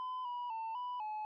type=tone with pitch steps; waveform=sine; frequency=1014 / 975 / 896 / 988 / 855 Hz; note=B5 / B5 / A5 / B5 / A5; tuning=+45 / -23 / +31 / 0 / -50 cents; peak=-35 dBFS; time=0-1.25 s; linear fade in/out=0 ms; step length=250 ms; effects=tanh soft clip ceiling -37 dBFS